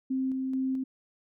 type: tone with tremolo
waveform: sine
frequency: 262.7 Hz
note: C4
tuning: 7 cents sharp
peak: -26 dBFS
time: 0.1-0.84 s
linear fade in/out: 10 ms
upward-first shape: square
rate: 2.3 Hz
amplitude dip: 25%
effects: none